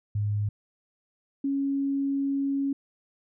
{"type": "tone pair in turn", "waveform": "sine", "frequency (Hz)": [103.83, 276.6], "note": ["G#2", "C#4"], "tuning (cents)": [0, -4], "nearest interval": "octave + perfect fourth", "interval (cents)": 1696, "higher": "second", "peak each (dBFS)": -24, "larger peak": "neither", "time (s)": [[0.15, 0.49], [1.44, 2.73]], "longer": "second", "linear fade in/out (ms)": 5, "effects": []}